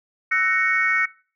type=chord; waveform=sine; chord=F# dominant seventh; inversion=third; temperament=equal with one note detuned; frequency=1318.5 / 1498.9 / 1864.7 / 2217 Hz; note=E6 / F#6 / A#6 / C#7; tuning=0 / +22 / 0 / 0 cents; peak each=-26 / -24 / -22 / -20 dBFS; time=0.31-1.06 s; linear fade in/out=10 ms; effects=noise-tail reverb RT60 0.4 s tail -21 dB re dry + tanh soft clip ceiling -8 dBFS